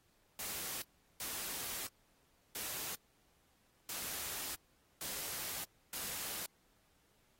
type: noise bursts at uneven times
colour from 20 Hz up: white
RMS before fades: -42 dBFS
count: 6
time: 0.39-0.82 / 1.2-1.87 / 2.55-2.95 / 3.89-4.55 / 5.01-5.64 / 5.93-6.46 s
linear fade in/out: 2 ms
effects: pink hiss -73 dBFS RMS until 7.39 s + AAC 48 kbps